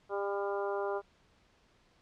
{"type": "harmonic tone", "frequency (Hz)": 200, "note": "G3", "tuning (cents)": 35, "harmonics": [2, 3, 4, 5, 6, 7], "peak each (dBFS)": [-34, -38, -40, -42, -44, -45], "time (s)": [0.09, 1.02], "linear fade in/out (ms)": 50, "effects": ["pink hiss -67 dBFS RMS until 2.01 s", "low-pass 5000 Hz 12 dB/octave"]}